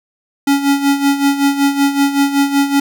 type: tone with tremolo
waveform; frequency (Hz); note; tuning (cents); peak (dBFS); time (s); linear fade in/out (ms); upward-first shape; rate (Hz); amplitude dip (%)
square; 280; C#4; +18; -9; 0.47-2.8; 5; sine; 5.3; 70
effects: none